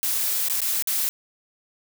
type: noise with dropouts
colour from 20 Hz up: blue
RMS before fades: -24 dBFS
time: 0.03-1.09 s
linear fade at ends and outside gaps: 0 ms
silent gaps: 0.485-0.498 / 0.605-0.617 / 0.824-0.873 s
effects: none